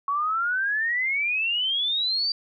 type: exponential sweep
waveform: sine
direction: up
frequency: 1108.7 to 4714 Hz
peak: -22 dBFS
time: 0.08-2.32 s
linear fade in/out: 2 ms
effects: none